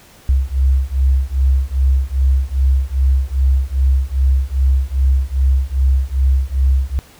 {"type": "beating tone pair", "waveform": "sine", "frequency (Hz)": [65.41, 67.91], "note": ["C2", "C#2"], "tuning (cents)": [0, -35], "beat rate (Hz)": 2.5, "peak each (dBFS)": -14, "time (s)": [0.29, 6.99], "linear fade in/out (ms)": 0, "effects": ["tanh soft clip ceiling -4 dBFS", "pink hiss -45 dBFS RMS until 7.19 s"]}